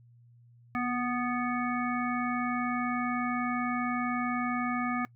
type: harmonic tone with a mistuned harmonic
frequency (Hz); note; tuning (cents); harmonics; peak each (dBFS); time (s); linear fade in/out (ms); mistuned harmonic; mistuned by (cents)
246.9; B3; 0; 1 / 3 / 5 / 7 / 9; -31 / -36 / -34 / -39 / -38; 0.75-5.05; 0; 1; -22
effects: noise-tail reverb RT60 0.1 s tail -23 dB re dry + added 119 Hz sine -55 dBFS peak until 5.15 s